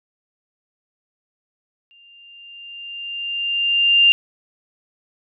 sine tone with exponential growth, 2794 Hz, F7, in tune, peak -8 dBFS, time 1.91-4.12 s, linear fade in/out 0 ms, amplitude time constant 480 ms, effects none

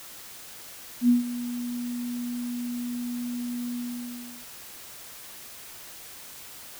sine tone with ADSR envelope, 242.5 Hz, B3, 31 cents flat, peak -14 dBFS, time 1.01-4.46 s, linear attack 79 ms, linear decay 140 ms, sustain -15 dB, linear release 700 ms, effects white hiss -44 dBFS RMS until 6.79 s

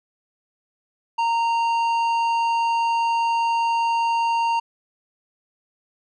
sine tone with tanh clipping, 925 Hz, A#5, 14 cents flat, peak -20 dBFS, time 1.18-4.6 s, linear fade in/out 10 ms, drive 10 dB, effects none

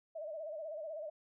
sine tone with vibrato, 623 Hz, D#5, 2 cents sharp, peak -40 dBFS, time 0.15-1.1 s, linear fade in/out 10 ms, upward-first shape sine, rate 16 Hz, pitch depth 99 cents each way, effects none

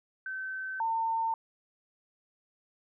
sine tone pair in turn, 1536 / 904.6 Hz, G6 / A5, -36 / +48 cents, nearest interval major sixth, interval 916 cents, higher first, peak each -34 / -27 dBFS, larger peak second, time 0.26-0.8 / 0.8-1.34 s, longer neither, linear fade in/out 2 ms, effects none

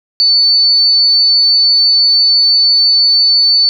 sine tone, 4497 Hz, C#8, 24 cents sharp, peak -6 dBFS, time 0.2-3.69 s, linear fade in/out 0 ms, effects none

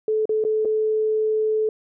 sine tone with dropouts, 433.8 Hz, A4, 25 cents flat, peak -18 dBFS, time 0.08-1.69 s, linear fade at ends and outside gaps 2 ms, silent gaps 0.255-0.293 / 0.44-0.449 / 0.649-0.654 s, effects none

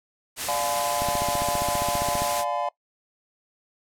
white noise, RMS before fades -29 dBFS, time 0.36-2.45 s, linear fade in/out 50 ms
triangle chord, D diminished seventh, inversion none, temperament just, 587.3 / 704.8 / 845.8 / 1014.9 Hz, D5 / F5 / Ab5 / Cb6, 0 / +16 / +31 / +47 cents, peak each -28 / -27 / -29 / -29 dBFS, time 0.48-2.69 s, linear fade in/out 5 ms
click train, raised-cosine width 3 ms, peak -18 dBFS, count 19, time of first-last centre 1.02-2.22 s, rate 15 Hz
effects noise-tail reverb RT60 0.1 s tail -21 dB re dry + low-pass 12000 Hz 12 dB/octave

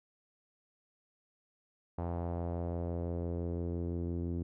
sawtooth tone with low-pass filter sweep, 85.9 Hz, F2, 28 cents flat, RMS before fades -36 dBFS, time 1.98-4.43 s, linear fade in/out 5 ms, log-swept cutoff 820 to 310 Hz, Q 2.1, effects none

